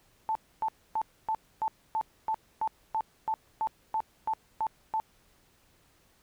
sine tone bursts, 880 Hz, A5, in tune, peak -26 dBFS, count 15, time 0.29-5 s, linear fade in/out 0 ms, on 62 ms, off 270 ms, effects pink hiss -65 dBFS RMS until 6.22 s

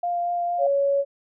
sine tone with vibrato, 698.5 Hz, F5, in tune, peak -22 dBFS, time 0.03-0.67 s, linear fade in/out 5 ms, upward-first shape triangle, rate 4.3 Hz, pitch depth 10 cents each way
sine tone, 559 Hz, C#5, 14 cents sharp, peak -18 dBFS, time 0.58-1.05 s, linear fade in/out 50 ms
effects none

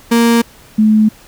35% pulse / sine tone pair in turn, 233.1 / 215.6 Hz, A#3 / A3, 0 / -35 cents, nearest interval minor second, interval 135 cents, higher first, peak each -6 dBFS, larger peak neither, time 0.11-0.42 / 0.78-1.09 s, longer neither, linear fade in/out 10 ms, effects pink hiss -42 dBFS RMS until 1.27 s

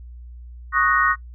sine chord, D# minor seventh, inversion third, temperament equal, 1108.7 / 1244.5 / 1480 / 1864.7 Hz, C#6 / D#6 / F#6 / A#6, 0 / 0 / 0 / 0 cents, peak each -21 dBFS, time 0.72-1.16 s, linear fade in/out 50 ms, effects noise-tail reverb RT60 0.1 s tail -19 dB re dry + added 60 Hz sine -36 dBFS peak until 1.34 s

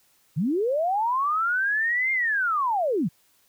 sine linear two-way sweep, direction up then down, 130 to 2129 to 130 Hz, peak -21 dBFS, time 0.36-3.09 s, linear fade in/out 20 ms, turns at 2.12 s, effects white hiss -63 dBFS RMS until 3.48 s

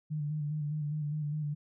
sine tone with vibrato, 150 Hz, D3, 37 cents sharp, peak -31 dBFS, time 0.1-1.55 s, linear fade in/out 20 ms, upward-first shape square, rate 4.9 Hz, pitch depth 34 cents each way, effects none

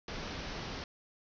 pink low-pass noise, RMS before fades -41 dBFS, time 0.08-0.84 s, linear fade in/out 2 ms, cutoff 5900 Hz, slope 96 dB/octave, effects none

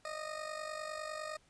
20% pulse tone with amplitude modulation, 618 Hz, D#5, 12 cents flat, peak -32 dBFS, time 0.05-1.37 s, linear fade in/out 2 ms, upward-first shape sine, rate 49.9 Hz, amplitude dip 65%, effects pink hiss -68 dBFS RMS until 1.49 s + resampled to 22050 Hz

